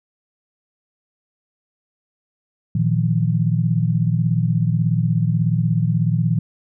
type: chord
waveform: sine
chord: Bb suspended fourth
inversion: none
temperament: equal with one note detuned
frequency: 116.54 / 158.1 / 174.61 Hz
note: Bb2 / Eb3 / F3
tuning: 0 / +28 / 0 cents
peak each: -19 / -19 / -22 dBFS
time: 2.75-6.39 s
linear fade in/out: 5 ms
effects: none